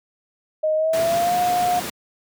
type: tone with pitch glide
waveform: sine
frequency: 622.3 to 714.8 Hz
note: D#5 to F5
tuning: 0 to +40 cents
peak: -17 dBFS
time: 0.63-1.8 s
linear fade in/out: 10 ms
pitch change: +240 cents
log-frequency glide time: 0.76-1.36 s
type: noise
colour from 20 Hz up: pink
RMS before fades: -28 dBFS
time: 0.93-1.9 s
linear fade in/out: 5 ms
effects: high-pass 150 Hz 12 dB/octave